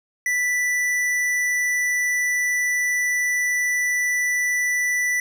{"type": "tone with tanh clipping", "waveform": "sine", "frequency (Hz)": 1975.5, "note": "B6", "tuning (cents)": 0, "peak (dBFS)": -21, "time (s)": [0.26, 5.2], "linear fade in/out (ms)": 2, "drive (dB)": 15, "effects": []}